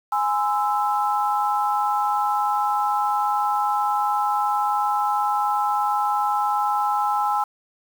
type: chord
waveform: sine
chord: Ab augmented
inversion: none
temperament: equal with one note detuned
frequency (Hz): 830.6 / 1027.9 / 1318.5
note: Ab5 / C6 / E6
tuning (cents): 0 / -31 / 0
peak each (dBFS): -21 / -26 / -25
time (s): 0.12-7.44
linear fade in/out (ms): 5
effects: 7-bit